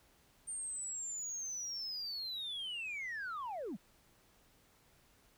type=linear sweep; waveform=sine; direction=down; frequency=8870 to 155.56 Hz; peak=-37 dBFS; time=0.47-3.77 s; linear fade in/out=20 ms; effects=tanh soft clip ceiling -37 dBFS + pink hiss -68 dBFS RMS until 5.37 s